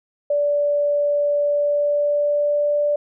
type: tone with pitch glide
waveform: sine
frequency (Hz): 581 to 586.4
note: D5 to D5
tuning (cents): -19 to -3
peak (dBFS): -16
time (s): 0.3-2.96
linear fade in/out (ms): 5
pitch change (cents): +16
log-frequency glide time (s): 1.38-2.78
effects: none